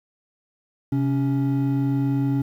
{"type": "tone pair together", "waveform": "triangle", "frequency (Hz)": [132.05, 279], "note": ["C3", "C#4"], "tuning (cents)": [16, 11], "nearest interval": "octave + minor second", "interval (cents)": 1295, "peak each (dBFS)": -20, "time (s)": [0.92, 2.42], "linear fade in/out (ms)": 5, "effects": ["9-bit"]}